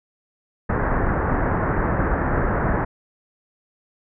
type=low-pass noise; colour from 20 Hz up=pink; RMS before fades=-21 dBFS; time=0.69-2.85 s; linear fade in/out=10 ms; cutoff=1800 Hz; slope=48 dB/octave; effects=none